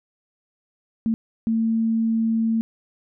sine tone bursts at uneven times, 225.3 Hz, A3, 41 cents sharp, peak -18 dBFS, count 2, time 1.06-1.14 / 1.47-2.61 s, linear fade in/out 0 ms, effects none

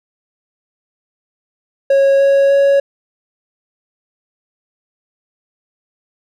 triangle tone with pitch steps, 549 / 552.8 / 556.7 Hz, C#5 / C#5 / C#5, -17 / -5 / +7 cents, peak -6 dBFS, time 1.9-2.8 s, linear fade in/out 5 ms, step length 300 ms, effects none

